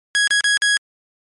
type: tone with dropouts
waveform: sawtooth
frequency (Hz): 1661.2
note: G#6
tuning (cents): 0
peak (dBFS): -10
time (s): 0.15-0.77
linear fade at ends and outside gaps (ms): 0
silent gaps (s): 0.274-0.307 / 0.407-0.442 / 0.572-0.62
effects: MP3 48 kbps